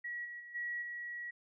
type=tone with level steps; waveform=sine; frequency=1920 Hz; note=B6; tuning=49 cents flat; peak=-38 / -43 / -48 / -36 / -40 dBFS; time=0.04-1.31 s; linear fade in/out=10 ms; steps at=0.24 / 0.39 / 0.54 / 0.81 s; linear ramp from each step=20 ms; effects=none